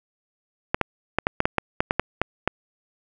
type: clicks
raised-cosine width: 0.5 ms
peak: -4 dBFS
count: 12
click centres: 0.745 / 0.813 / 1.186 / 1.269 / 1.404 / 1.455 / 1.583 / 1.805 / 1.909 / 1.996 / 2.216 / 2.476 s
effects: none